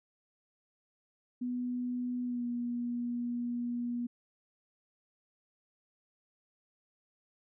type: tone with pitch glide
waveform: sine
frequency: 246.9 to 240.6 Hz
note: B3 to B3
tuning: 0 to -45 cents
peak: -32 dBFS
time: 1.41-4.07 s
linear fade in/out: 10 ms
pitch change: -45 cents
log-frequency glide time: 2.24-2.45 s
effects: none